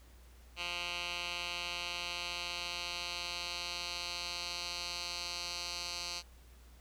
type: tone with band-pass filter sweep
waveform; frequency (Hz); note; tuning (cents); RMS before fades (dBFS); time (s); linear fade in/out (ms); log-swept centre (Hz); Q
10% pulse; 174.61; F3; 0; -40; 0.56-6.23; 50; 3100 to 4700; 2.3
effects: added 60 Hz sine -55 dBFS peak until 6.8 s + pink hiss -64 dBFS RMS until 6.8 s